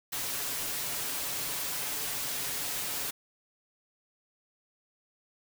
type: noise with comb filter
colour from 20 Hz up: white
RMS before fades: -34 dBFS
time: 0.12-3.11 s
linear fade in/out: 10 ms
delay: 7 ms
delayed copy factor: +0.5
effects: none